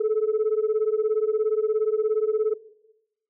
sine beating tone pair, 425 / 442 Hz, G#4 / A4, +40 / +8 cents, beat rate 17 Hz, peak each -21 dBFS, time 0-2.54 s, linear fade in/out 10 ms, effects noise-tail reverb RT60 0.9 s tail -18 dB re dry + tanh soft clip ceiling -16 dBFS

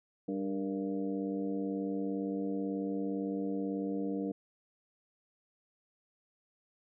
harmonic tone with a mistuned harmonic, 98 Hz, G2, in tune, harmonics 2 / 3 / 4 / 5 / 6 / 7, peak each -37 / -35 / -47 / -39 / -50 / -49 dBFS, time 0.28-4.32 s, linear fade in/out 5 ms, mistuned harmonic 5, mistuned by -69 cents, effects none

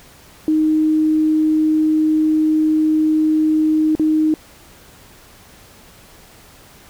sine tone with dropouts, 311.1 Hz, D#4, in tune, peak -12 dBFS, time 0.48-4.34 s, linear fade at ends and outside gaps 1 ms, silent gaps 3.952-3.996 s, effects pink hiss -45 dBFS RMS until 6.89 s

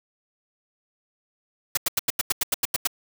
white noise bursts, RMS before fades -22 dBFS, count 11, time 1.75-2.873 s, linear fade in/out 5 ms, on 23 ms, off 87 ms, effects none

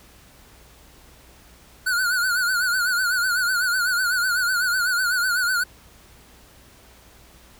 square tone with vibrato, 1462 Hz, F#6, 21 cents flat, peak -20 dBFS, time 1.86-5.64 s, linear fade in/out 10 ms, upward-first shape triangle, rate 8 Hz, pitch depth 100 cents each way, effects added 60 Hz sine -54 dBFS peak until 7.59 s + pink hiss -51 dBFS RMS until 7.59 s

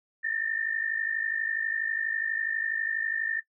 sine tone pair together, 1780.8 / 1833 Hz, A6 / A#6, +20 / -30 cents, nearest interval minor second, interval 50 cents, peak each -30 / -31 dBFS, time 0.23-3.41 s, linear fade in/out 20 ms, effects noise-tail reverb RT60 0.1 s tail -17 dB re dry

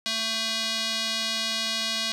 square tone with band-pass filter, 223.3 Hz, A3, 26 cents sharp, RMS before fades -28 dBFS, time 0.06-2.12 s, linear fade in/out 0 ms, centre 4100 Hz, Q 2.2, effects none

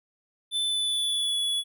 square tone with pitch glide, 3520 to 3398 Hz, A7 to G#7, 0 to +39 cents, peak -25 dBFS, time 0.51-1.64 s, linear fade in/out 50 ms, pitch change -61 cents, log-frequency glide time 0.64-1.4 s, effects none

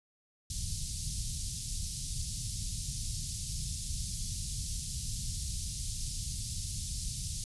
pink band-stop noise, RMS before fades -36 dBFS, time 0.5-7.44 s, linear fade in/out 2 ms, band 140 to 4500 Hz, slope 24 dB/octave, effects resampled to 24000 Hz

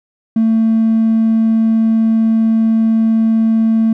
triangle tone, 223.7 Hz, A3, 29 cents sharp, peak -6 dBFS, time 0.36-3.93 s, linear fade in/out 5 ms, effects tanh soft clip ceiling -5 dBFS

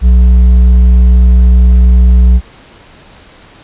sine tone with hard clipping, 61.1 Hz, B1, 18 cents flat, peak -3 dBFS, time 0.01-2.41 s, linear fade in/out 50 ms, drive 4 dB, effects pink hiss -38 dBFS RMS until 3.63 s + resampled to 8000 Hz

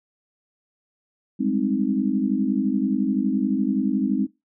sine chord, Ab major seventh, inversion third, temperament equal, 196 / 207.7 / 261.6 / 311.1 Hz, G3 / Ab3 / C4 / Eb4, 0 / 0 / 0 / 0 cents, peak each -28 / -24 / -23 / -27 dBFS, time 1.39-4.27 s, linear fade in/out 20 ms, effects noise-tail reverb RT60 0.2 s tail -19 dB re dry

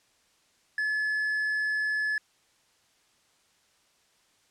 triangle tone, 1717 Hz, A6, 43 cents flat, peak -24 dBFS, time 0.78-2.18 s, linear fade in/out 2 ms, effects white hiss -66 dBFS RMS until 4.5 s + low-pass 8000 Hz 12 dB/octave

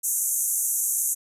white band-pass noise, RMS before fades -25 dBFS, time 0.03-1.15 s, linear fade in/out 20 ms, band 6200 to 13000 Hz, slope 96 dB/octave, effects none

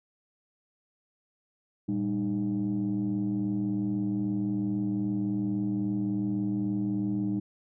sine tone cluster, 116.8 / 199.3 / 305.5 Hz, A#2 / G3 / D#4, +4 / +29 / -32 cents, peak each -34 / -28 / -29 dBFS, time 1.88-7.4 s, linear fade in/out 10 ms, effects tanh soft clip ceiling -21 dBFS

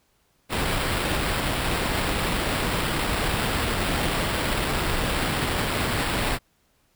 pink noise with sample-and-hold, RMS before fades -25 dBFS, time 0.49-6.39 s, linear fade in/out 50 ms, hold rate 6300 Hz, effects pink hiss -66 dBFS RMS until 6.95 s

